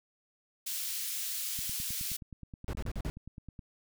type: high-pass noise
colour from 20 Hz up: white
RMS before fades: -36 dBFS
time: 0.66-2.17 s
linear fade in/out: 10 ms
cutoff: 2900 Hz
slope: 12 dB/octave
type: click train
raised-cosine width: 5 ms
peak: -32 dBFS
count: 20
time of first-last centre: 1.59-3.592 s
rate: 9.49 Hz
type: noise bursts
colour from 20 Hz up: brown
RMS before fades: -35 dBFS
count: 5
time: 2.68-3.1 s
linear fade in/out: 0 ms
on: 52 ms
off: 40 ms
effects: none